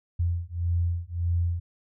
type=beating tone pair; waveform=sine; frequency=85.3 / 87 Hz; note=F2 / F2; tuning=-40 / -6 cents; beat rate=1.7 Hz; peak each=-27 dBFS; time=0.19-1.6 s; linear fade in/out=10 ms; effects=none